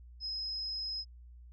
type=tone; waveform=sine; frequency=5110 Hz; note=D#8; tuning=45 cents sharp; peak=-35 dBFS; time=0.2-1.05 s; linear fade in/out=50 ms; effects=added 60 Hz sine -50 dBFS peak until 1.52 s